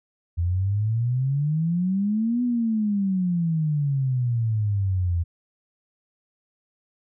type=exponential two-way sweep; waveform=sine; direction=up then down; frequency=83.5 to 248 to 83.5 Hz; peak=-20 dBFS; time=0.37-5.24 s; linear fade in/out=20 ms; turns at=2.43 s; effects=none